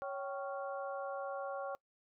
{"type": "harmonic tone with a mistuned harmonic", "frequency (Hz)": 277.2, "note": "C#4", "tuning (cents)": 0, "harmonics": [2, 3, 4, 5], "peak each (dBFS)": [-40, -44, -46, -48], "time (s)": [0.02, 1.75], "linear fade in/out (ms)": 0, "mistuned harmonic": 3, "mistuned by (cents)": -120, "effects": ["noise-tail reverb RT60 0.1 s tail -24 dB re dry"]}